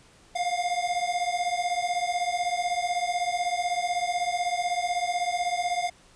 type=beating tone pair; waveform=square; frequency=700 / 716 Hz; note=F5 / F5; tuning=+4 / +43 cents; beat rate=16 Hz; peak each=-29 dBFS; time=0.35-5.9 s; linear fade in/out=10 ms; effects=pink hiss -56 dBFS RMS until 6.15 s + resampled to 22050 Hz